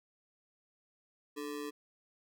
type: ring-modulated tone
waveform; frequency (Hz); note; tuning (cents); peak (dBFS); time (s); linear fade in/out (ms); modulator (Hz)
square; 366; F#4; -19; -36; 1.36-1.71; 20; 69.2
effects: none